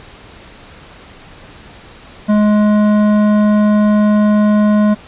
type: tone with hard clipping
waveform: sine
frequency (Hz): 210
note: G#3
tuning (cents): +19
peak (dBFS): -10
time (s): 2.28-4.95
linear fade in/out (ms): 20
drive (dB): 12
effects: pink hiss -38 dBFS RMS until 5.07 s + resampled to 8000 Hz